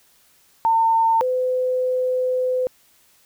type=tone pair in turn; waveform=sine; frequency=905 / 507.9 Hz; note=A5 / B4; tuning=+48 / +48 cents; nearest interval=minor seventh; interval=1000 cents; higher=first; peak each=-14 / -18 dBFS; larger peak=first; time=0.65-1.21 / 1.21-2.67 s; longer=second; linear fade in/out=0 ms; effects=white hiss -57 dBFS RMS until 3.25 s